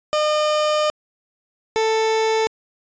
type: tone pair in turn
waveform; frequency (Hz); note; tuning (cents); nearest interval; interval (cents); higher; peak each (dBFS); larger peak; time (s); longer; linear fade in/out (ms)
30% pulse; 607 / 442.3; D#5 / A4; -43 / +9; perfect fourth; 548; first; -14; neither; 0.13-0.9 / 1.76-2.47; first; 0
effects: resampled to 16000 Hz